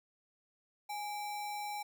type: tone with sample-and-hold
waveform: sine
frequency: 830 Hz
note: G#5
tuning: 1 cent flat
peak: -37 dBFS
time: 0.89-1.83 s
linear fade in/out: 10 ms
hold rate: 3150 Hz
effects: none